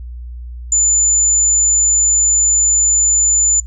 sine tone, 7040 Hz, A8, in tune, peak -10 dBFS, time 0.72-3.6 s, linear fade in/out 2 ms, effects noise-tail reverb RT60 0.1 s tail -17 dB re dry + added 60 Hz sine -26 dBFS peak until 3.66 s

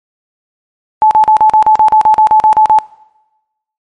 sine tone bursts, 865 Hz, A5, 30 cents flat, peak -3 dBFS, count 14, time 1.02-2.787 s, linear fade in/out 0 ms, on 90 ms, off 39 ms, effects noise-tail reverb RT60 1.0 s tail -22 dB re dry + MP3 48 kbps

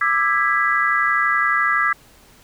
sine chord, E dominant seventh, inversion third, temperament just, 1186.7 / 1318.5 / 1648.1 / 1977.8 Hz, D6 / E6 / G#6 / B6, +18 / 0 / -14 / +2 cents, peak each -21 / -22 / -20 / -21 dBFS, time 0.01-1.93 s, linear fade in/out 5 ms, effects pink hiss -50 dBFS RMS until 2.43 s

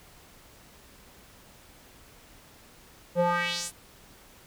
square tone with band-pass filter sweep, 174 Hz, F3, 6 cents flat, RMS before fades -27 dBFS, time 3.15-3.72 s, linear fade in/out 50 ms, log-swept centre 420 to 11000 Hz, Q 2.5, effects pink hiss -54 dBFS RMS until 4.46 s

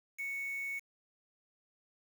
sine tone with quantisation, 2217 Hz, C#7, in tune, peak -36 dBFS, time 0.18-0.8 s, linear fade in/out 20 ms, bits 8, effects none

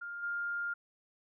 sine tone with level steps, 1405 Hz, F6, 10 cents sharp, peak -39 / -33 dBFS, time 0.01-0.74 s, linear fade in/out 10 ms, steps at 0.22 s, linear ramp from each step 20 ms, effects none

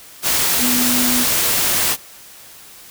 sine tone in noise, 246.9 Hz, B3, in tune, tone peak -19 dBFS, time 0.58-1.26 s, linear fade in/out 50 ms, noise white, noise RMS -17 dBFS, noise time 0.22-1.97 s, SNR -5 dB, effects white hiss -41 dBFS RMS until 2.9 s

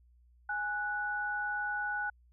sine tone pair together, 829 / 1477.1 Hz, G#5 / F#6, -3 / -3 cents, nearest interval minor seventh, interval 1000 cents, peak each -37 / -33 dBFS, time 0.49-2.1 s, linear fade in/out 5 ms, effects added 60 Hz sine -60 dBFS peak until 2.32 s

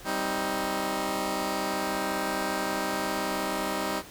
10% pulse chord, C minor, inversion second, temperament just, 196.22 / 261.6 / 314 Hz, G3 / C4 / Eb4, +2 / 0 / +16 cents, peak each -24 / -26 / -23 dBFS, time 0.04-4.03 s, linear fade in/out 50 ms, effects pink hiss -47 dBFS RMS until 4.1 s

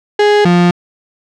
35% pulse tone pair in turn, 415.3 / 175.57 Hz, G#4 / F3, 0 / +9 cents, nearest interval octave + minor third, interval 1491 cents, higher first, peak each -5 dBFS, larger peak neither, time 0.19-0.45 / 0.45-0.71 s, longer neither, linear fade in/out 5 ms, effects low-pass 4000 Hz 12 dB/octave

